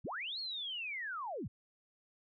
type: linear two-way sweep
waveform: sine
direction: up then down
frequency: 41.2 to 4374 to 61.2 Hz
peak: -38 dBFS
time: 0.04-1.48 s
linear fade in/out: 10 ms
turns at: 0.39 s
effects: none